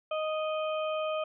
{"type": "harmonic tone", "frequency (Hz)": 622.3, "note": "D#5", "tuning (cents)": 0, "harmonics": [1, 2, 4, 5], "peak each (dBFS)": [-30, -36, -42, -44], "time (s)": [0.11, 1.24], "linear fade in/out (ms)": 5, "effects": []}